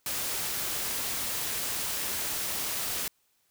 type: noise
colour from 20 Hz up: white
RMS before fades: -32 dBFS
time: 0.06-3.08 s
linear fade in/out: 2 ms
effects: white hiss -71 dBFS RMS until 3.5 s